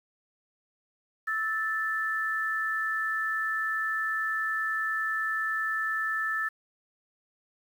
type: tone pair together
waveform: sine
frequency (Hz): 1309.8 / 1760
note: E6 / A6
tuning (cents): -11 / 0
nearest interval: perfect fourth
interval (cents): 511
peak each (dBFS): -32 / -28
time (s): 1.27-6.49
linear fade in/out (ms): 10
effects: 9-bit